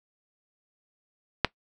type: click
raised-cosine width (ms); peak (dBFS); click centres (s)
0.3; -3; 1.447
effects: noise-tail reverb RT60 0.1 s tail -21 dB re dry